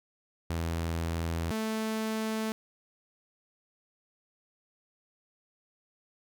sawtooth tone pair in turn, 83 / 219.7 Hz, E2 / A3, +12 / -2 cents, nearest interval octave + perfect fourth, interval 1686 cents, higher second, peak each -26 dBFS, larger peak neither, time 0.5-1.51 / 1.51-2.52 s, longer neither, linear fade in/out 0 ms, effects none

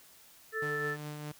harmonic tone, 440 Hz, A4, in tune, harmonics 1 / 3 / 4, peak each -36 / -40 / -34 dBFS, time 0.52-0.97 s, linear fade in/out 50 ms
sawtooth tone with tremolo, 149.5 Hz, D3, 31 cents sharp, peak -34 dBFS, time 0.62-1.32 s, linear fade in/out 5 ms, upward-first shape triangle, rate 4.9 Hz, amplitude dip 35%
effects white hiss -58 dBFS RMS until 1.39 s

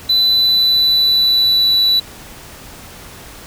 sine tone with pitch glide, 3997 to 3953 Hz, B7 to B7, +20 to +1 cents, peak -7 dBFS, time 0.09-2 s, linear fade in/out 10 ms, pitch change -19 cents, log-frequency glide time 0.23-1.75 s, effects tanh soft clip ceiling -9 dBFS + pink hiss -36 dBFS RMS until 3.46 s

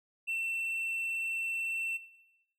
triangle tone with hard clipping, 2691 Hz, E7, 35 cents sharp, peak -32 dBFS, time 0.27-1.98 s, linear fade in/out 20 ms, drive 5 dB, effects noise-tail reverb RT60 1.0 s tail -17 dB re dry

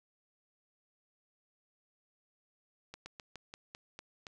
slowing click train, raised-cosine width 0.2 ms, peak -28 dBFS, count 8, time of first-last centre 2.94-4.268 s, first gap 120 ms, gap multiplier 1.15, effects none

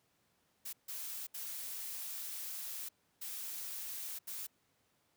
blue noise bursts at uneven times, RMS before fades -43 dBFS, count 5, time 0.65-0.73 / 0.88-1.27 / 1.34-2.89 / 3.21-4.19 / 4.27-4.47 s, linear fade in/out 10 ms, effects pink hiss -75 dBFS RMS until 5.16 s + high-pass 100 Hz 12 dB/octave

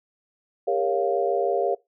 sine chord, G half-diminished seventh, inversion none, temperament equal with one note detuned, 400 / 466.2 / 554.4 / 698.5 Hz, G4 / Bb4 / Db5 / F5, +35 / 0 / 0 / 0 cents, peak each -26 dBFS, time 0.67-1.75 s, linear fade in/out 10 ms, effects noise-tail reverb RT60 0.2 s tail -22 dB re dry

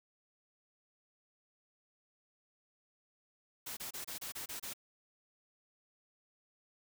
white noise bursts, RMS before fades -43 dBFS, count 8, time 3.66-4.736 s, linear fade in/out 10 ms, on 110 ms, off 28 ms, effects none

